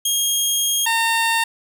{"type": "tone pair in turn", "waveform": "15% pulse", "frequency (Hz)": [3250, 912], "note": ["G#7", "A#5"], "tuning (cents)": [-38, -38], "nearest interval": "octave + minor seventh", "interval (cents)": 2200, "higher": "first", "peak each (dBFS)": -10, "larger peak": "neither", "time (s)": [[0.05, 0.86], [0.86, 1.44]], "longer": "first", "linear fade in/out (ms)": 5, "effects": []}